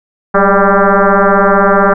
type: tone with frequency modulation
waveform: sine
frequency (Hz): 388.2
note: G4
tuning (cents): -17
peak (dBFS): -5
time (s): 0.34-1.94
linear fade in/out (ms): 10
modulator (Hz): 198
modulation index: 5.8
effects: none